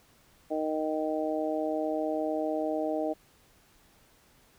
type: harmonic tone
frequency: 155.56 Hz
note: D#3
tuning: in tune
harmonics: 2 / 3 / 4 / 5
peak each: -32 / -35 / -31 / -37 dBFS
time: 0.5-3.14 s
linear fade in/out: 20 ms
effects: pink hiss -62 dBFS RMS until 4.58 s